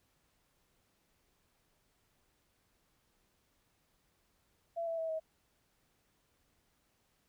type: tone with pitch steps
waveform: sine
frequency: 673 / 661.1 / 649.3 / 637.8 Hz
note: E5 / E5 / E5 / D#5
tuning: +36 / +5 / -26 / +43 cents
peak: -34 dBFS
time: 4.76-5.2 s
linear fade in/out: 20 ms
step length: 110 ms
effects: pink hiss -75 dBFS RMS until 7.28 s